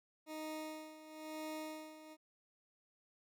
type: tone with tremolo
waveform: 20% pulse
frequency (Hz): 311.1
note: D#4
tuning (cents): 0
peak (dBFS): -37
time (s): 0.26-2.17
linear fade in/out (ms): 50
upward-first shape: sine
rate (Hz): 1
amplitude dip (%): 75
effects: none